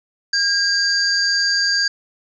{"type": "tone cluster", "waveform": "sine", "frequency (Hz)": [1616, 4636, 4818, 6630], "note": ["G#6", "D8", "D8", "G#8"], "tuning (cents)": [-48, -23, 43, -4], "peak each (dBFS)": [-19, -20, -21, -28], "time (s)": [0.33, 1.88], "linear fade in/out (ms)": 5, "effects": []}